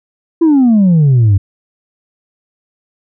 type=exponential sweep; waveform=sine; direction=down; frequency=341.1 to 93.4 Hz; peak=-3 dBFS; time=0.41-1.38 s; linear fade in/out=10 ms; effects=tanh soft clip ceiling -4 dBFS